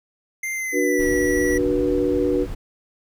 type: tone with pitch glide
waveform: square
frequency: 2093 to 1941.6 Hz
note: C7 to B6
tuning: 0 to -30 cents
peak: -25 dBFS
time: 0.43-1.58 s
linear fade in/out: 5 ms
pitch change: -130 cents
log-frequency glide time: 0.53-1.07 s
type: chord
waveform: sine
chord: B minor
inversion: first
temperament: equal with one note detuned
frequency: 293.7 / 370 / 484 Hz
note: D4 / F#4 / B4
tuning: 0 / 0 / -35 cents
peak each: -22 dBFS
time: 0.72-2.47 s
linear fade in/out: 50 ms
type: noise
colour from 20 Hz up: brown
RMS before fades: -31 dBFS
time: 0.99-2.55 s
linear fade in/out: 10 ms
effects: none